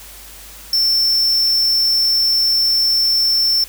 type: tone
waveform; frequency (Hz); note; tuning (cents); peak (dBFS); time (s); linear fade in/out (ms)
square; 5380; E8; +34; -13; 0.73-3.64; 2
effects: added 50 Hz sine -42 dBFS peak until 3.68 s + white hiss -38 dBFS RMS until 3.68 s